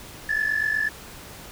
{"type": "tone pair together", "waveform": "sine", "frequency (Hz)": [1711.9, 1760], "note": ["A6", "A6"], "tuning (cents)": [-48, 0], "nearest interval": "unison", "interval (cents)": 48, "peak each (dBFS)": -23, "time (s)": [0.29, 0.89], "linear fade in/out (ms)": 5, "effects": ["tanh soft clip ceiling -16 dBFS", "pink hiss -42 dBFS RMS until 1.51 s"]}